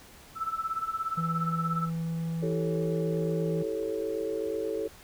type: tone with tremolo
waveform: sine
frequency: 1318.5 Hz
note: E6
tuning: in tune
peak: -26 dBFS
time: 0.35-1.9 s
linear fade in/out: 50 ms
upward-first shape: sine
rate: 17 Hz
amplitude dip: 80%
type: tone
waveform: triangle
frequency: 164.8 Hz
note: E3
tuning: in tune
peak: -27 dBFS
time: 1.17-3.63 s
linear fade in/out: 10 ms
type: chord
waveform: sine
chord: A dominant seventh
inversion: second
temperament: equal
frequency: 329.6 / 392 / 440 / 554.4 Hz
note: E4 / G4 / A4 / C#5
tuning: 0 / 0 / 0 / 0 cents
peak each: -37 / -36 / -31 / -37 dBFS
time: 2.42-4.88 s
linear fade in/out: 10 ms
effects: pink hiss -52 dBFS RMS until 5.03 s